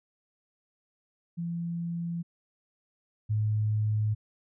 sine tone pair in turn, 170 / 107.09 Hz, F3 / A2, -46 / -46 cents, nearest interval minor sixth, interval 800 cents, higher first, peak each -30 / -24 dBFS, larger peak second, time 1.37-2.23 / 3.29-4.15 s, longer neither, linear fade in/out 20 ms, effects none

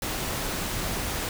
pink noise, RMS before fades -30 dBFS, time 0.02-1.29 s, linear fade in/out 2 ms, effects none

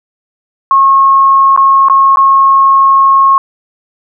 sine tone with dropouts, 1087 Hz, C#6, 34 cents flat, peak -3 dBFS, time 0.71-3.38 s, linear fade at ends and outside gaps 1 ms, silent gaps 1.563-1.575 / 1.885-1.898 / 2.159-2.171 s, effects none

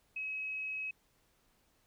sine tone, 2557 Hz, D#7, 47 cents sharp, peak -36 dBFS, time 0.16-0.91 s, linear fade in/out 5 ms, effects pink hiss -72 dBFS RMS until 1.86 s

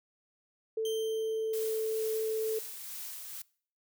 sine tone with pitch glide, 442.9 to 440.3 Hz, A4 to A4, +11 to +1 cents, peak -29 dBFS, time 0.77-2.59 s, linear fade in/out 5 ms, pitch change -10 cents, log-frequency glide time 0.95-2.09 s
sawtooth tone with exponential decay, 3136 Hz, G7, in tune, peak -35 dBFS, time 0.85-2.28 s, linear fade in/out 2 ms, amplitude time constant 310 ms
blue noise with tremolo, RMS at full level -41 dBFS, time 1.53-3.42 s, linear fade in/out 5 ms, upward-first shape sine, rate 2.2 Hz, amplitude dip 30%
effects noise-tail reverb RT60 0.5 s tail -23 dB re dry

